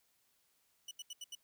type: tone bursts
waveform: 25% pulse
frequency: 2960 Hz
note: F#7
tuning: in tune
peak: -40 dBFS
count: 5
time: 0.88-1.352 s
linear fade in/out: 5 ms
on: 32 ms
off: 78 ms
effects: white hiss -75 dBFS RMS until 1.43 s